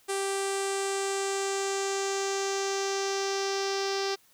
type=tone with low-pass filter sweep; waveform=sawtooth; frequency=392 Hz; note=G4; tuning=in tune; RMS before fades=-30 dBFS; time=0.08-4.16 s; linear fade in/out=20 ms; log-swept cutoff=9000 to 5200 Hz; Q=3.6; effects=white hiss -62 dBFS RMS until 4.33 s